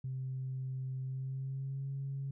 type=tone with pitch glide; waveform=sine; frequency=130.81 to 137.08 Hz; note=C3 to C#3; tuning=0 to -19 cents; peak=-35 dBFS; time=0.04-2.31 s; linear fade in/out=5 ms; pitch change=+81 cents; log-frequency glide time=1.02-1.89 s; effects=tanh soft clip ceiling -31 dBFS